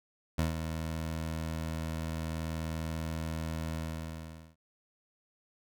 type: tone with ADSR envelope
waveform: 20% pulse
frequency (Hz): 80.5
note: E2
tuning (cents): -41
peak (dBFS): -21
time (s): 0.38-4.56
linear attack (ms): 8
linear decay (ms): 140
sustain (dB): -8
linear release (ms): 800
effects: none